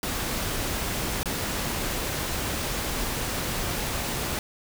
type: noise with dropouts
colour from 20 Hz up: pink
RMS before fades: -29 dBFS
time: 0.03-4.39 s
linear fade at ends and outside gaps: 1 ms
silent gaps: 1.231-1.257 s
effects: none